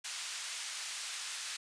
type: band-pass noise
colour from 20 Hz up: white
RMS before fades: -41 dBFS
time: 0.04-1.57 s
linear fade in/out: 10 ms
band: 1400 to 7900 Hz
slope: 12 dB/octave
effects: resampled to 22050 Hz